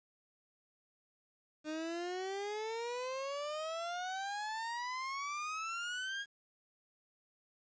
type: exponential sweep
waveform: 30% pulse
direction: up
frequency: 303.4 to 1650 Hz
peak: -35 dBFS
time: 1.64-6.26 s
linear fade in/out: 50 ms
effects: resampled to 16000 Hz + 11-bit